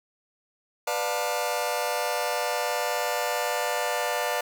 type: chord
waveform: sawtooth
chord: B half-diminished seventh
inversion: none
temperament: just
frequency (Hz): 493.9 / 592.7 / 711.2 / 889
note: B4 / D5 / F5 / A5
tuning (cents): 0 / +16 / +31 / +18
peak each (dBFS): -28 / -26 / -27 / -28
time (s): 0.87-4.41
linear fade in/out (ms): 5
effects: 8-bit